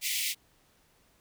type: high-pass noise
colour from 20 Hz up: pink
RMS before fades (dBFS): -31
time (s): 0.01-0.35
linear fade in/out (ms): 50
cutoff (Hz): 2000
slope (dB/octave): 96
effects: pink hiss -66 dBFS RMS until 1.2 s